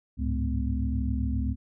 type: tone cluster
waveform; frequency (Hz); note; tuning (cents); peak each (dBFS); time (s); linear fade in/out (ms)
sine; 69.2 / 101 / 108.5 / 212.3 / 253.7; C#2 / G#2 / A2 / G#3 / B3; -2 / -48 / -24 / +38 / +47; -27 / -36 / -34 / -34 / -33; 0.17-1.56; 50
effects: none